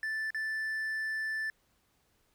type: tone with dropouts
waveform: triangle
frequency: 1760 Hz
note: A6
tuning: in tune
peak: -30 dBFS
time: 0.03-1.5 s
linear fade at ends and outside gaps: 1 ms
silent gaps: 0.305-0.346 s
effects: pink hiss -72 dBFS RMS until 2.34 s